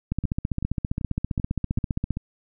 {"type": "two click trains", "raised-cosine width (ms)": 5, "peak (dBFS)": [-16, -12], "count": [6, 31], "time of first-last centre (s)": [[0.24, 2.171], [0.12, 2.107]], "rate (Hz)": [2.59, 15.1], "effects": []}